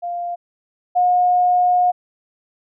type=tone pair in turn; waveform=sine; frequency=698.5 / 719.4 Hz; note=F5 / F#5; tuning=0 / -49 cents; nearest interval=minor second; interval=51 cents; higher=second; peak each=-22 / -12 dBFS; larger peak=second; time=0.02-0.36 / 0.95-1.92 s; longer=second; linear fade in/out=20 ms; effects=none